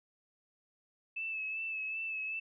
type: tone with vibrato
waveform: sine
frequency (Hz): 2617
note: E7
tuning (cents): -13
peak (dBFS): -35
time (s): 1.16-2.4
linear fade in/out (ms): 10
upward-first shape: sine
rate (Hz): 2.6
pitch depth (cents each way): 31
effects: none